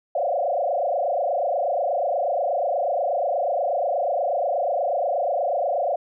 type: tone with frequency modulation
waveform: sine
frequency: 634 Hz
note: D#5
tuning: 32 cents sharp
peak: -20 dBFS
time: 0.15-5.96 s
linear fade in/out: 5 ms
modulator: 28.3 Hz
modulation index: 3.5
effects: none